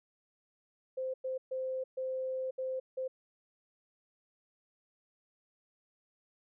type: tone bursts at uneven times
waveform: sine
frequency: 520 Hz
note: C5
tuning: 11 cents flat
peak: -33 dBFS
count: 6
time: 0.97-1.14 / 1.24-1.38 / 1.51-1.84 / 1.97-2.51 / 2.58-2.8 / 2.97-3.08 s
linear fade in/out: 10 ms
effects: none